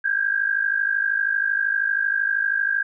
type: tone pair together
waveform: sine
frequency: 1578 / 1630.8 Hz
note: G6 / G#6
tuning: +11 / -32 cents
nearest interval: minor second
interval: 57 cents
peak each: -22 / -22 dBFS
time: 0.04-2.83 s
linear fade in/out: 10 ms
effects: none